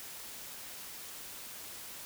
silence, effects white hiss -46 dBFS RMS until 2.05 s

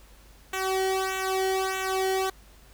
sawtooth tone with flanger, 380.3 Hz, F#4, 48 cents sharp, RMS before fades -27 dBFS, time 0.53-2.3 s, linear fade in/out 5 ms, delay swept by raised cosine 0.2 to 0.81 ms, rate 1.6 Hz, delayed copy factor -1, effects added 50 Hz sine -52 dBFS peak until 2.73 s + pink hiss -56 dBFS RMS until 2.73 s

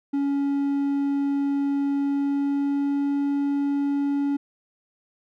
triangle tone with pitch glide, 280.5 to 282.6 Hz, C#4 to C#4, +21 to +34 cents, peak -19 dBFS, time 0.13-4.37 s, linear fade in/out 10 ms, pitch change +13 cents, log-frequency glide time 1.98-3.19 s, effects none

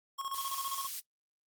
square tone with tremolo, 1089 Hz, C#6, 31 cents flat, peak -35 dBFS, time 0.18-0.87 s, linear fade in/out 10 ms, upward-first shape square, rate 15 Hz, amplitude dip 65%
pink high-pass noise, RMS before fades -40 dBFS, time 0.33-1.01 s, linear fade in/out 20 ms, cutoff 4600 Hz, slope 12 dB/octave
effects noise-tail reverb RT60 0.1 s tail -21 dB re dry + Opus 24 kbps

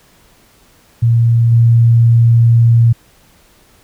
sine tone with level steps, 116.54 Hz, A#2, in tune, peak -7 / -5 dBFS, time 1.02-2.93 s, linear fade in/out 10 ms, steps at 1.52 s, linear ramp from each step 2 ms, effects pink hiss -49 dBFS RMS until 3.83 s

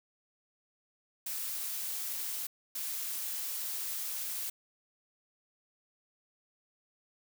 blue noise bursts at uneven times, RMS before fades -37 dBFS, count 2, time 1.26-2.47 / 2.75-4.5 s, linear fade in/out 5 ms, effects none

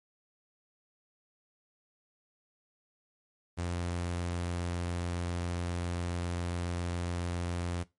sawtooth tone, 87.31 Hz, F2, in tune, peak -28 dBFS, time 3.57-7.84 s, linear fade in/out 20 ms, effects noise-tail reverb RT60 0.2 s tail -18 dB re dry + MP3 48 kbps

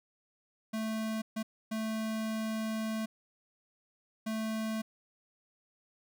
square tone bursts at uneven times, 220 Hz, A3, in tune, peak -33 dBFS, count 4, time 0.73-1.22 / 1.36-1.43 / 1.71-3.06 / 4.26-4.82 s, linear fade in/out 10 ms, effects none

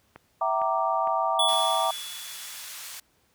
click train, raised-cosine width 0.5 ms, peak -27 dBFS, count 4, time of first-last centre 0.16-1.53 s, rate 2.19 Hz
sine chord, E half-diminished seventh, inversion none, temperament equal with one note detuned, 659.3 / 765.6 / 932.3 / 1174.7 Hz, E5 / G5 / Bb5 / D6, 0 / -41 / 0 / 0 cents, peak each -28 dBFS, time 0.41-1.91 s, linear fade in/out 5 ms
square tone with exponential decay, 3420 Hz, A7, 50 cents flat, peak -21 dBFS, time 1.39-2.96 s, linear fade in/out 5 ms, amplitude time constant 340 ms
white band-pass noise, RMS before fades -40 dBFS, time 1.48-3 s, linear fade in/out 5 ms, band 1100 to 12000 Hz, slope 12 dB/octave
effects pink hiss -66 dBFS RMS until 3.34 s + high-pass 60 Hz 12 dB/octave

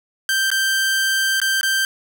sawtooth tone with dropouts, 1568 Hz, G6, in tune, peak -13 dBFS, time 0.29-1.85 s, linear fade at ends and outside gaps 1 ms, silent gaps 0.503-0.515 / 1.401-1.416 / 1.611-1.631 s, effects none

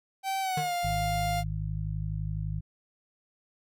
45% pulse tone with pitch glide, 773 to 700.7 Hz, G5 to F5, -24 to +6 cents, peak -28 dBFS, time 0.23-1.44 s, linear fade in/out 50 ms, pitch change -170 cents, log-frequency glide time 0.41-0.73 s
square tone with exponential decay, 152.7 Hz, D#3, 32 cents flat, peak -28 dBFS, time 0.57-0.78 s, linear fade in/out 5 ms, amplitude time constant 44 ms
harmonic tone, 51.91 Hz, G#1, in tune, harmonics 1 / 2 / 3, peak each -34 / -34 / -34 dBFS, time 0.83-2.61 s, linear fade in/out 20 ms
effects none

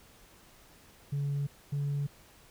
sine tone pair in turn, 142 / 142.74 Hz, C#3 / D3, +42 / -49 cents, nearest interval unison, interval 9 cents, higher second, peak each -27 dBFS, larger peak neither, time 1.12-1.47 / 1.72-2.07 s, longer neither, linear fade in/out 10 ms, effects tanh soft clip ceiling -27 dBFS + pink hiss -58 dBFS RMS until 2.5 s

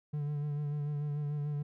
triangle tone with vibrato, 146.83 Hz, D3, in tune, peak -30 dBFS, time 0.13-1.63 s, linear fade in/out 10 ms, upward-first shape sine, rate 6.8 Hz, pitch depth 31 cents each way, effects none

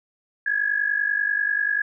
sine tone pair together, 1649.7 / 1700 Hz, G#6 / G#6, -12 / +40 cents, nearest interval minor second, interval 52 cents, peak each -23 dBFS, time 0.46-1.82 s, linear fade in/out 5 ms, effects none

